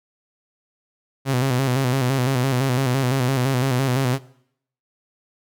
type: tone with vibrato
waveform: sawtooth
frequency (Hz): 130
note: C3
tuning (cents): -11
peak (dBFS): -14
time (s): 1.25-4.19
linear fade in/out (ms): 50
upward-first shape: square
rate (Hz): 5.9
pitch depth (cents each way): 72
effects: noise-tail reverb RT60 0.7 s tail -21 dB re dry